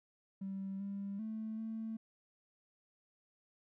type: tone with pitch steps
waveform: triangle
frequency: 193.8 / 198.8 / 219.3 / 222.4 Hz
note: G3 / G3 / A3 / A3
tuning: -20 / +25 / -6 / +19 cents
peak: -35 dBFS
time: 0.41-1.97 s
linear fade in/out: 10 ms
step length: 390 ms
effects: tanh soft clip ceiling -36 dBFS